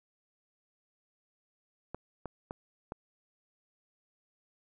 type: clicks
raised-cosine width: 1 ms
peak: -24 dBFS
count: 4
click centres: 1.946 / 2.257 / 2.509 / 2.921 s
effects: none